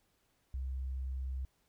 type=tone; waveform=sine; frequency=65.41 Hz; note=C2; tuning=in tune; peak=-35 dBFS; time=0.54-1.45 s; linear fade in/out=0 ms; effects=pink hiss -75 dBFS RMS until 1.68 s